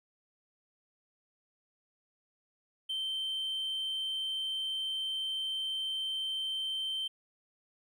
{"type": "tone", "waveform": "triangle", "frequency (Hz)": 3113, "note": "G7", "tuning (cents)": -13, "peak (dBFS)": -30, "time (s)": [2.89, 7.08], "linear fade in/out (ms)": 10, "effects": ["tanh soft clip ceiling -27 dBFS"]}